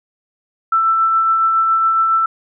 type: tone with tremolo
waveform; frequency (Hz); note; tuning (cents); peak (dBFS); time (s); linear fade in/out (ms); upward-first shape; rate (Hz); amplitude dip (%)
sine; 1330; E6; +15; -10; 0.72-2.26; 5; triangle; 7.2; 30
effects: none